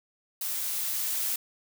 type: noise with level ramp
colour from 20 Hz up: blue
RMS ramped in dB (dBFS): -32 to -29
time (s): 0.41-1.36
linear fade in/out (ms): 5
effects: none